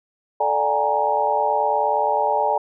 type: tone cluster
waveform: sine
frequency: 437.5 / 589 / 747 / 826 / 935 Hz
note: A4 / D5 / F#5 / G#5 / A#5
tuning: -10 / +5 / +16 / -10 / +5 cents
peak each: -27 / -23 / -27 / -21 / -23 dBFS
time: 0.4-2.58 s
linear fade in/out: 5 ms
effects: none